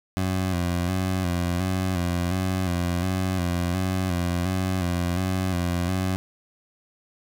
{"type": "tone with vibrato", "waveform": "20% pulse", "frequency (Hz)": 90.5, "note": "F#2", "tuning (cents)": -38, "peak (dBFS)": -18, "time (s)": [0.17, 6.16], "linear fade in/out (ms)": 0, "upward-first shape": "square", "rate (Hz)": 1.4, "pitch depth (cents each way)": 55, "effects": []}